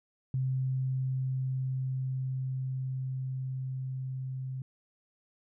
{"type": "tone with level ramp", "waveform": "sine", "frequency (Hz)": 130.81, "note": "C3", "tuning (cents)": 0, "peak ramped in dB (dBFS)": [-27, -34], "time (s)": [0.34, 4.62], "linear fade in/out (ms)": 2, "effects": []}